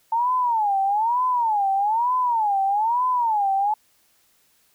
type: tone with vibrato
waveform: sine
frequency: 887 Hz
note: A5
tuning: 14 cents sharp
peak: -18 dBFS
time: 0.12-3.74 s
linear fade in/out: 5 ms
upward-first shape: sine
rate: 1.1 Hz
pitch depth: 230 cents each way
effects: white hiss -62 dBFS RMS until 4.74 s